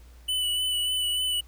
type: tone with vibrato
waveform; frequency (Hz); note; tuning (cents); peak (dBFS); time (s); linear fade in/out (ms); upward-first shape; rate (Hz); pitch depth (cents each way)
square; 2979; F#7; +11; -25; 0.28-1.41; 10; sine; 3.4; 21
effects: added 60 Hz sine -47 dBFS peak until 1.47 s + pink hiss -59 dBFS RMS until 1.47 s